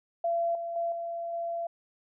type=tone with level steps; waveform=sine; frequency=679 Hz; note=F5; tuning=49 cents flat; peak=-25 / -32 / -27 / -32 / -30 dBFS; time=0.24-1.67 s; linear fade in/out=5 ms; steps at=0.55 / 0.76 / 0.92 / 1.33 s; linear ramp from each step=2 ms; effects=none

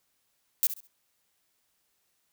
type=noise with echo; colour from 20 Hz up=violet; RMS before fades=-23 dBFS; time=0.63-0.67 s; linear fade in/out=0 ms; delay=67 ms; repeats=3; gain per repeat=-12 dB; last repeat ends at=0.871 s; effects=white hiss -74 dBFS RMS until 2.32 s

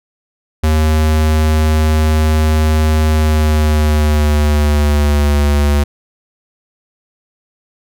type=tone with pitch glide; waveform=square; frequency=77.78 to 72.57 Hz; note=D#2 to D2; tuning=0 to -20 cents; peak=-10 dBFS; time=0.63-5.84 s; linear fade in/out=10 ms; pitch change=-120 cents; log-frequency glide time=3.1-5.39 s; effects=none

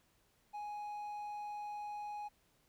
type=tone; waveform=triangle; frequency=832 Hz; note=G#5; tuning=3 cents sharp; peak=-39 dBFS; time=0.53-2.29 s; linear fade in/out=20 ms; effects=pink hiss -73 dBFS RMS until 2.68 s

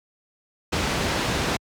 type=low-pass noise; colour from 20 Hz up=pink; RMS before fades=-24 dBFS; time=0.72-1.57 s; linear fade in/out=10 ms; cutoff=5600 Hz; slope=12 dB/octave; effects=high-pass 60 Hz 12 dB/octave

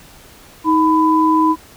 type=tone pair together; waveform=sine; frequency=315.6 / 1000 Hz; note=D#4 / B5; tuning=+25 / +21 cents; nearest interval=octave + minor sixth; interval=1996 cents; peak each=-13 dBFS; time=0.64-1.56 s; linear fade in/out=50 ms; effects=pink hiss -43 dBFS RMS until 1.76 s

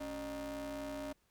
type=ring-modulated tone; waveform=45% pulse; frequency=164.81 Hz; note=E3; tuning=in tune; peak=-37 dBFS; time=0-1.13 s; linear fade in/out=10 ms; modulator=444 Hz; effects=pink hiss -75 dBFS RMS until 1.3 s

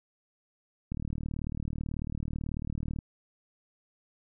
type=click train; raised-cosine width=5 ms; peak=-22 dBFS; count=80; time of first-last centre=0.92-2.988 s; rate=38.2 Hz; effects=none

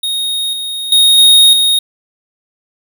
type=tone with level steps; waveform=square; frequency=3729 Hz; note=A#7; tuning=in tune; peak=-15 / -19 / -6 / -4 / -9 dBFS; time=0.03-1.79 s; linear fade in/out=5 ms; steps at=0.53 / 0.92 / 1.18 / 1.53 s; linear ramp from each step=2 ms; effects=none

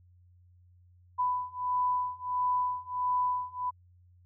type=beating tone pair; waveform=sine; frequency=995 / 996.5 Hz; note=B5 / B5; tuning=+13 / +15 cents; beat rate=1.5 Hz; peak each=-31 / -30 dBFS; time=1.18-3.71 s; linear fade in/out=20 ms; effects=added 89 Hz sine -57 dBFS peak until 4.25 s

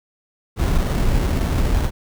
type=noise with sample-and-hold; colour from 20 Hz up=brown; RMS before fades=-18 dBFS; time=0.56-1.91 s; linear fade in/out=50 ms; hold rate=2450 Hz; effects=none

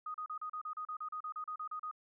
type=tone bursts; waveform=sine; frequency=1244.5 Hz; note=D#6; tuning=in tune; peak=-38 dBFS; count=16; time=0.06-1.913 s; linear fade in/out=5 ms; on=83 ms; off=35 ms; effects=none

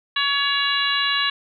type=harmonic tone; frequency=563 Hz; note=C#5; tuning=27 cents sharp; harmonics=2 / 3 / 4 / 5 / 6 / 7; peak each=-26 / -24 / -30 / -24 / -28 / -25 dBFS; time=0.16-1.3 s; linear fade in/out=5 ms; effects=none

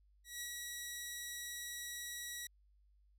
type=tone with ADSR envelope; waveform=10% pulse; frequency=1926 Hz; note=B6; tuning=44 cents flat; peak=-32 dBFS; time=0.24-2.47 s; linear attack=170 ms; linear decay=66 ms; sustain=-2 dB; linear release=4 ms; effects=added 50 Hz sine -66 dBFS peak until 3.18 s

